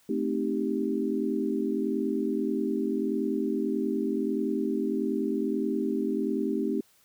sine chord, A half-diminished seventh, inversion none, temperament equal, 220 / 261.6 / 311.1 / 392 Hz, A3 / C4 / Eb4 / G4, 0 / 0 / 0 / 0 cents, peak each -31 dBFS, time 0.09-6.81 s, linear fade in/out 5 ms, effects white hiss -63 dBFS RMS until 7.04 s

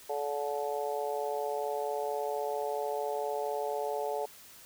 harmonic tone, 144.4 Hz, D3, 29 cents flat, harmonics 3 / 4 / 5 / 6, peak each -35 / -36 / -37 / -38 dBFS, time 0.09-4.26 s, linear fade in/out 10 ms, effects white hiss -53 dBFS RMS until 4.65 s

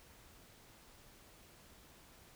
silence, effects pink hiss -61 dBFS RMS until 2.35 s

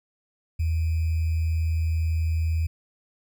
sine tone with sample-and-hold, 81 Hz, E2, 30 cents flat, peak -21 dBFS, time 0.59-2.67 s, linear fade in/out 10 ms, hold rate 2450 Hz, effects none

